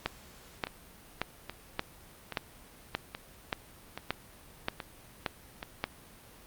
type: two click trains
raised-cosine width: 0.3 ms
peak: -13 / -21 dBFS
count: 11 / 7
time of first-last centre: 0.06-5.84 / 0.67-5.629 s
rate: 1.73 / 1.21 Hz
effects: pink hiss -54 dBFS RMS until 6.46 s + Opus 48 kbps